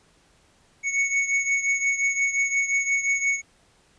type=beating tone pair; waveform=square; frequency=2217 / 2222.7 Hz; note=C#7 / C#7; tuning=0 / +4 cents; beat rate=5.7 Hz; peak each=-23 / -28 dBFS; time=0.83-3.42 s; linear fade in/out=50 ms; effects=pink hiss -60 dBFS RMS until 3.98 s + resampled to 22050 Hz